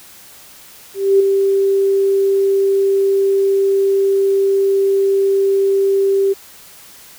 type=tone with ADSR envelope; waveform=sine; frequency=392 Hz; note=G4; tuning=in tune; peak=-6 dBFS; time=0.94-6.34 s; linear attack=260 ms; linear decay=6 ms; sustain=-5 dB; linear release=21 ms; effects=white hiss -41 dBFS RMS until 7.18 s